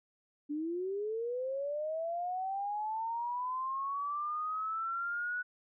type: linear sweep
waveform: sine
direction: up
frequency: 287 to 1480 Hz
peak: -33 dBFS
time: 0.49-5.43 s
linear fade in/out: 20 ms
effects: none